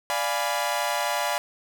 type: chord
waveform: sawtooth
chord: D diminished seventh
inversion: none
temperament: equal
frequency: 587.3 / 698.5 / 830.6 / 987.8 Hz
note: D5 / F5 / Ab5 / Cb6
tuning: 0 / 0 / 0 / 0 cents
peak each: -26 dBFS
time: 0.1-1.38 s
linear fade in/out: 0 ms
effects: none